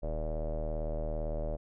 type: tone with low-pass filter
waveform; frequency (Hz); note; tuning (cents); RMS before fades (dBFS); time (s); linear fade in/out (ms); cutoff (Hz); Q
square; 38.89; D#1; 0; -34; 0.02-1.57; 20; 590; 7.5
effects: none